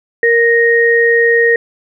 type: tone pair together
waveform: sine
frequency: 466.2 / 1864.8 Hz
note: A#4 / A#6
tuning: 0 / 0 cents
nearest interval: 2 octaves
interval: 2400 cents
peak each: -10 dBFS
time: 0.23-1.56 s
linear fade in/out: 2 ms
effects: none